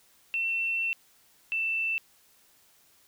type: tone pair in turn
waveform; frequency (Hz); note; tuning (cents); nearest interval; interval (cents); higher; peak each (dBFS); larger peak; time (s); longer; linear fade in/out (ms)
sine; 2697 / 2666; E7 / E7; +39 / +19; unison; 20; first; -26; neither; 0.34-0.93 / 1.52-1.98; first; 0
effects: white hiss -62 dBFS RMS until 3.07 s